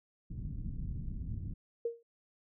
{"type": "low-pass noise", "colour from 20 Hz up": "pink", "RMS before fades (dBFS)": -39, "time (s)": [0.3, 1.54], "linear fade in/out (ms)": 10, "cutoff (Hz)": 200, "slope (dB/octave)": 24}
{"type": "tone with exponential decay", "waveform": "sine", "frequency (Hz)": 466.2, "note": "A#4", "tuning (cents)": 0, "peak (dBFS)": -28, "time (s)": [1.85, 2.03], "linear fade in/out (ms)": 5, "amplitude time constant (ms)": 38}
{"effects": []}